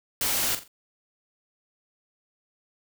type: noise with echo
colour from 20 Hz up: white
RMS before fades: -26 dBFS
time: 0.21-0.55 s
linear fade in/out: 2 ms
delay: 43 ms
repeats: 3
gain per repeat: -10 dB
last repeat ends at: 0.679 s
effects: none